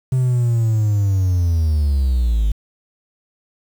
triangle linear sweep, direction down, 130.81 to 50.5 Hz, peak -11 dBFS, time 0.12-2.52 s, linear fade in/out 5 ms, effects tanh soft clip ceiling -7 dBFS + 7-bit

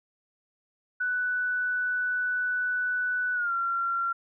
sine tone with pitch glide, 1488 to 1372.4 Hz, F#6 to F6, +9 to -31 cents, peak -25 dBFS, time 1-4.13 s, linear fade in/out 10 ms, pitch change -140 cents, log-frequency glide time 3.34-3.52 s, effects none

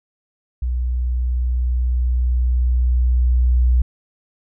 sine tone with level ramp, 61.6 Hz, B1, 4 cents flat, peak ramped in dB -18 to -11 dBFS, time 0.62-3.82 s, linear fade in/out 5 ms, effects none

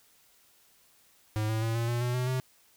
square tone with pitch steps, 107.6 / 110.43 / 113.34 / 116.33 / 119.39 / 122.53 / 125.76 / 129.07 Hz, A2 / A2 / A#2 / A#2 / A#2 / B2 / B2 / C3, -38 / +7 / -48 / -3 / +42 / -13 / +32 / -23 cents, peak -28 dBFS, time 1.36-2.4 s, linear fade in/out 0 ms, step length 130 ms, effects white hiss -63 dBFS RMS until 2.76 s

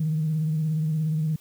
sine tone with vibrato, 156.2 Hz, D#3, 7 cents sharp, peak -21 dBFS, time 0-1.36 s, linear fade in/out 5 ms, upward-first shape sine, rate 17 Hz, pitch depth 48 cents each way, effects tanh soft clip ceiling -17 dBFS + white hiss -56 dBFS RMS until 1.4 s

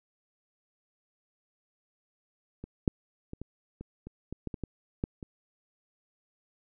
clicks, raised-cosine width 3 ms, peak -27 / -10 / -26 / -26 / -28 / -29 / -24 / -21 / -23 / -21 / -16 / -27 dBFS, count 12, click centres 2.64 / 2.878 / 3.334 / 3.416 / 3.81 / 4.07 / 4.326 / 4.473 / 4.542 / 4.637 / 5.039 / 5.228 s, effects none

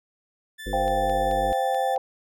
30% pulse tone, 1757 Hz, A6, 3 cents flat, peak -34 dBFS, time 0.58-1.96 s, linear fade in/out 20 ms
harmonic tone, 50.6 Hz, G#1, 44 cents flat, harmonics 1 / 3 / 5 / 7 / 9 / 10, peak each -30 / -38 / -37 / -37 / -40 / -38 dBFS, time 0.66-1.53 s, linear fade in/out 5 ms
sine chord, C suspended fourth, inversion none, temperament equal, 523.3 / 698.5 / 784 Hz, C5 / F5 / G5, 0 / 0 / 0 cents, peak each -26 / -28 / -24 dBFS, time 0.73-1.98 s, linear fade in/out 2 ms
click train, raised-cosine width 0.2 ms, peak -26 dBFS, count 6, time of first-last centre 0.88-1.962 s, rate 4.62 Hz
effects none

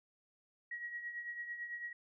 sine tone with tremolo, 1906 Hz, A#6, 38 cents sharp, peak -38 dBFS, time 0.71-1.93 s, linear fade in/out 5 ms, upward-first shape triangle, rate 9 Hz, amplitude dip 65%, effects none

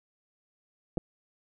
clicks, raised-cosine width 2 ms, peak -18 dBFS, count 2, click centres 0.973 / 0.979 s, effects none

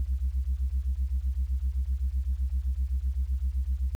sine beating tone pair, 61 / 68.8 Hz, B1 / C#2, -21 / -12 cents, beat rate 7.8 Hz, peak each -27 dBFS, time 0-3.95 s, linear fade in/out 0 ms, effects tanh soft clip ceiling -21 dBFS + 10-bit

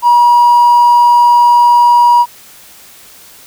triangle tone with hard clipping, 960 Hz, B5, 49 cents flat, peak -4 dBFS, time 0.02-2.26 s, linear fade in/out 50 ms, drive 4 dB, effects white hiss -38 dBFS RMS until 3.46 s

